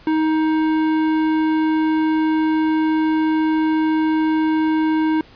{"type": "tone with tanh clipping", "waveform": "sine", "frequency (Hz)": 314.3, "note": "D#4", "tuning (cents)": 18, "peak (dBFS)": -17, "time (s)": [0.07, 5.21], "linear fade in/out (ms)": 2, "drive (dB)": 15, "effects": ["pink hiss -47 dBFS RMS until 5.35 s", "resampled to 11025 Hz"]}